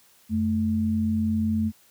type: tone pair together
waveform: sine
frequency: 90.57 / 218.8 Hz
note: F#2 / A3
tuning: -36 / -9 cents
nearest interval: octave + minor third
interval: 1527 cents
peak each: -27 / -22 dBFS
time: 0.29-1.72 s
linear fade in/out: 50 ms
effects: white hiss -58 dBFS RMS until 1.9 s + high-pass 60 Hz 12 dB/octave